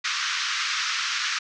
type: band-pass noise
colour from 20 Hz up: pink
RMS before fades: -27 dBFS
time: 0.04-1.39 s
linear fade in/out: 10 ms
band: 1200 to 6300 Hz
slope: 48 dB/octave
effects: none